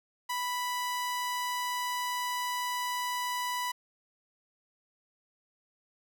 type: tone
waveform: sawtooth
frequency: 987.8 Hz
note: B5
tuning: in tune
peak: -27 dBFS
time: 0.29-3.72 s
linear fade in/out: 10 ms
effects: none